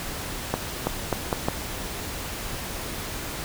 accelerating click train, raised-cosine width 1 ms, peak -8 dBFS, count 5, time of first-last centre 0.54-1.485 s, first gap 330 ms, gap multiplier 0.78, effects pink hiss -33 dBFS RMS until 3.44 s

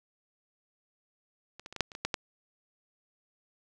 clicks, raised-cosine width 0.2 ms, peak -28 / -26 / -28 / -21 / -8 / -29 / -23 / -12 / -12 dBFS, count 9, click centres 1.596 / 1.661 / 1.726 / 1.763 / 1.807 / 1.918 / 1.951 / 2.05 / 2.142 s, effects none

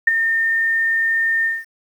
sine tone with ADSR envelope, 1817 Hz, A#6, 45 cents flat, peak -6 dBFS, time 0.07-1.65 s, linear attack 7 ms, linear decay 16 ms, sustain -9 dB, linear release 200 ms, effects 8-bit

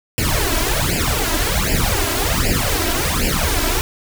pink noise with flanger, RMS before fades -18 dBFS, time 0.18-3.81 s, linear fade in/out 0 ms, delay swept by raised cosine 0.4 to 3.1 ms, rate 1.3 Hz, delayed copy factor +0.9, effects none

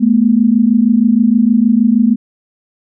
sine tone pair together, 215.3 / 241.7 Hz, A3 / B3, -37 / -37 cents, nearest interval major second, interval 200 cents, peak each -10 dBFS, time 0-2.16 s, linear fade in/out 20 ms, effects none

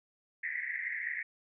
pink band-pass noise, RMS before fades -37 dBFS, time 0.43-1.23 s, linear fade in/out 5 ms, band 1800 to 2100 Hz, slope 96 dB/octave, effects none

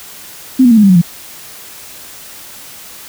sine tone with pitch steps, 259.6 / 242.2 / 226 / 210.9 / 196.74 / 183.56 / 171.27 Hz, C4 / B3 / A3 / G#3 / G3 / F#3 / F3, -13 / -34 / +47 / +27 / +7 / -14 / -33 cents, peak -3 dBFS, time 0.59-1.017 s, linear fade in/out 10 ms, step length 61 ms, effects white hiss -33 dBFS RMS until 3.08 s

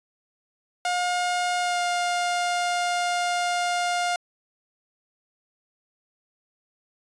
sawtooth tone with pitch glide, 714 to 706.6 Hz, F5 to F5, +38 to +20 cents, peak -19 dBFS, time 0.85-4.16 s, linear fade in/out 2 ms, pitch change -18 cents, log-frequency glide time 1.61-1.8 s, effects resampled to 22050 Hz

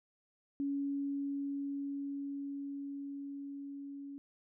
sine tone with level ramp, 280.3 Hz, C#4, 19 cents sharp, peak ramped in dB -32 to -43 dBFS, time 0.6-4.18 s, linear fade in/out 0 ms, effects none

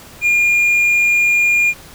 triangle tone, 2416 Hz, D7, 48 cents sharp, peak -9 dBFS, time 0.21-1.74 s, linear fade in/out 50 ms, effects pink hiss -39 dBFS RMS until 1.94 s

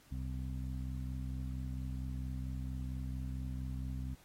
harmonic tone, 64.4 Hz, C2, 27 cents flat, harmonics 1 / 2 / 3 / 4, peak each -39 / -42 / -49 / -48 dBFS, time 0.11-4.15 s, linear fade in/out 10 ms, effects pink hiss -64 dBFS RMS until 4.24 s + AAC 48 kbps

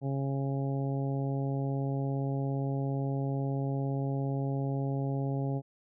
harmonic tone, 137.1 Hz, C#3, 19 cents flat, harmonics 1 / 2 / 3 / 4 / 5 / 6, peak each -30 / -36 / -40 / -42 / -44 / -46 dBFS, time 0.01-5.62 s, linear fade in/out 50 ms, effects none

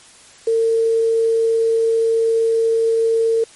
sine tone with quantisation, 453.5 Hz, A#4, 48 cents flat, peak -13 dBFS, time 0.47-3.44 s, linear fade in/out 5 ms, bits 6, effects white hiss -45 dBFS RMS until 3.55 s + MP3 48 kbps

